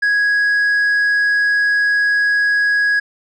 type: tone with tanh clipping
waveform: sine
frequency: 1661.2 Hz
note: G#6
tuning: in tune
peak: -13 dBFS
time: 0.02-3 s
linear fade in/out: 10 ms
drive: 3 dB
effects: none